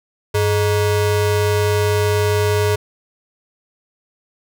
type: ring-modulated tone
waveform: square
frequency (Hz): 259.8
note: C4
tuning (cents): -12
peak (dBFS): -12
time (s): 0.34-2.76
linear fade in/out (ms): 10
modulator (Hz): 162
effects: none